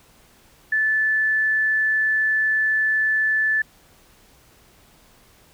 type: tone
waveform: sine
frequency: 1746 Hz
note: A6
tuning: 14 cents flat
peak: -17 dBFS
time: 0.72-3.62 s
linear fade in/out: 5 ms
effects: pink hiss -54 dBFS RMS until 5.53 s